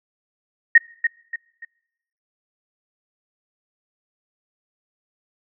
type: tone with echo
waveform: sine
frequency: 1859 Hz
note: A#6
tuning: 5 cents flat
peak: -6 dBFS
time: 0.75-0.78 s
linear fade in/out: 5 ms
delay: 290 ms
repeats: 3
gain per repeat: -9 dB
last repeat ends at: 1.65 s
effects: noise-tail reverb RT60 0.9 s tail -25 dB re dry